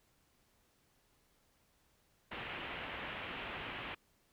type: low-pass noise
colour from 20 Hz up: white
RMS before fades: -44 dBFS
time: 2.31-3.95 s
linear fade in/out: 10 ms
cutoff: 3100 Hz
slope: 48 dB/octave
effects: pink hiss -73 dBFS RMS until 4.32 s